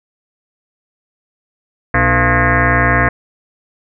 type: tone with frequency modulation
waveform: sine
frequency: 880 Hz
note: A5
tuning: in tune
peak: -9 dBFS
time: 1.94-3.09 s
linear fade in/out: 5 ms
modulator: 189 Hz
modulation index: 5.8
effects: none